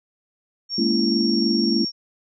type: tone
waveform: sine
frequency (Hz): 5520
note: F8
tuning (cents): -21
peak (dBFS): -23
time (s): 0.69-1.92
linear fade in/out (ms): 50
type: chord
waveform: sine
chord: A# half-diminished seventh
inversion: third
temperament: just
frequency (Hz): 209.8 / 233.1 / 279.7 / 335.6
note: G#3 / A#3 / C#4 / E4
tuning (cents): +18 / 0 / +16 / +31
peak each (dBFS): -23 / -22 / -26 / -23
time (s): 0.78-1.85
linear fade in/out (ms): 5
effects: tanh soft clip ceiling -6 dBFS